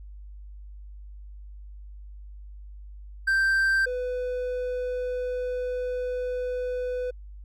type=tone pair in turn; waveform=triangle; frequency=1568 / 498.8 Hz; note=G6 / B4; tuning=0 / +17 cents; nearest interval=octave + minor sixth; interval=1983 cents; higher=first; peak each=-18 / -25 dBFS; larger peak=first; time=3.27-3.86 / 3.86-7.11 s; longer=second; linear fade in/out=10 ms; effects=added 50 Hz sine -40 dBFS peak until 7.44 s